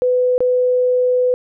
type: tone with dropouts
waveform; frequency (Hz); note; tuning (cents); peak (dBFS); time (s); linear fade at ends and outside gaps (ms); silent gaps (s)
sine; 500; B4; +21; -12; 0.02-1.34; 0; 0.38-0.405
effects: none